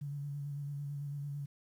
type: tone with vibrato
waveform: sine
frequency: 143.1 Hz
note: D3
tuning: 45 cents flat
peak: -37 dBFS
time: 0.01-1.46 s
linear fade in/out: 10 ms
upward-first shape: square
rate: 9 Hz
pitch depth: 22 cents each way
effects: 11-bit